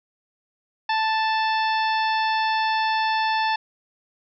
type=harmonic tone; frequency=880 Hz; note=A5; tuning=in tune; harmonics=1 / 2 / 3 / 4 / 5 / 6; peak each=-21 / -27 / -31 / -33 / -35 / -37 dBFS; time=0.89-3.56 s; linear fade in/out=5 ms; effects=none

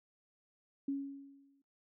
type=tone with exponential decay; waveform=sine; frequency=277.2 Hz; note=C#4; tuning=in tune; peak=-31 dBFS; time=0.88-1.62 s; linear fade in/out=5 ms; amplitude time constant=160 ms; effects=noise-tail reverb RT60 0.3 s tail -18 dB re dry

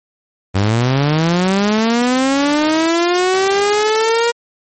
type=linear sweep; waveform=sawtooth; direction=up; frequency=93.4 to 474.8 Hz; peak=-8 dBFS; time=0.54-4.32 s; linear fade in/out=20 ms; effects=MP3 32 kbps

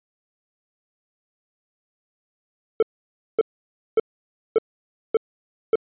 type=tone bursts; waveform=triangle; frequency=443.3 Hz; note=A4; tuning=13 cents sharp; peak=-11 dBFS; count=6; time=2.8-5.756 s; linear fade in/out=2 ms; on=26 ms; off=560 ms; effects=resampled to 8000 Hz

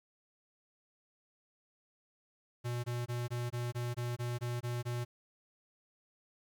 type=tone bursts; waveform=square; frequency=120.9 Hz; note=B2; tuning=36 cents flat; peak=-35 dBFS; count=11; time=2.64-5.05 s; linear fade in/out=20 ms; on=200 ms; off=21 ms; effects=12-bit

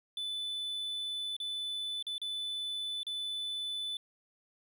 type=tone with dropouts; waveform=triangle; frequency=3498 Hz; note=A7; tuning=11 cents flat; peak=-33 dBFS; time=0.17-3.97 s; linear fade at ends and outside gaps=2 ms; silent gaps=1.366-1.401 / 2.026-2.067 / 2.181-2.216 / 3.032-3.067 s; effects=none

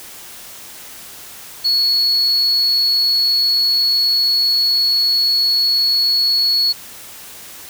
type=tone; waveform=sine; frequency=4374 Hz; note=C#8; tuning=24 cents flat; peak=-10 dBFS; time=1.64-6.73 s; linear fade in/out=20 ms; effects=tanh soft clip ceiling -11 dBFS + white hiss -36 dBFS RMS until 7.69 s

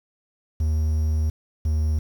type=tone pair in turn; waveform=triangle; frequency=77.6 / 77.06 Hz; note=D#2 / D#2; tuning=-4 / -16 cents; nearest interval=unison; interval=12 cents; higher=first; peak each=-17 dBFS; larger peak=neither; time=0.6-1.3 / 1.65-1.99 s; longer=first; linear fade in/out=5 ms; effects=8-bit

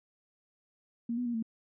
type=tone with pitch steps; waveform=sine; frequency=234 / 246.1 / 237.8 / 224.9 Hz; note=A#3 / B3 / A#3 / A3; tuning=+7 / -6 / +35 / +38 cents; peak=-30 dBFS; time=1.09-1.426 s; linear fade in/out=5 ms; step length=84 ms; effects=none

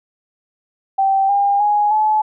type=tone with pitch steps; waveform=sine; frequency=778 / 804 / 831 / 858.8 Hz; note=G5 / G5 / G#5 / A5; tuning=-13 / +44 / +1 / -42 cents; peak=-12 dBFS; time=0.98-2.22 s; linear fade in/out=10 ms; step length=310 ms; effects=none

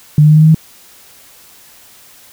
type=tone with pitch steps; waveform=sine; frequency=150 / 151.74 / 153.51 / 155.29 / 157.09 / 158.92 Hz; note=D3 / D#3 / D#3 / D#3 / D#3 / D#3; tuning=+37 / -43 / -23 / -3 / +17 / +37 cents; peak=-3 dBFS; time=0.18-0.546 s; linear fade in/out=2 ms; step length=61 ms; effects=white hiss -42 dBFS RMS until 2.32 s

